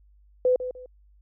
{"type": "tone with echo", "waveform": "sine", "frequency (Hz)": 504, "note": "B4", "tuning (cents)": 35, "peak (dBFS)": -17, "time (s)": [0.45, 0.56], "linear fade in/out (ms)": 2, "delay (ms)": 150, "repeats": 2, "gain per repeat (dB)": -11, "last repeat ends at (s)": 0.86, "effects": ["added 50 Hz sine -54 dBFS peak until 1.21 s"]}